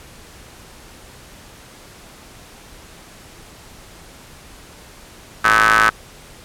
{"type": "ring-modulated tone", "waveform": "sawtooth", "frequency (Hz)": 110, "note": "A2", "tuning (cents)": 0, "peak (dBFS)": -4, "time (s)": [5.44, 5.9], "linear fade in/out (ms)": 10, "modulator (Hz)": 1400, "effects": ["pink hiss -42 dBFS RMS until 6.44 s", "low-pass 12000 Hz 12 dB/octave"]}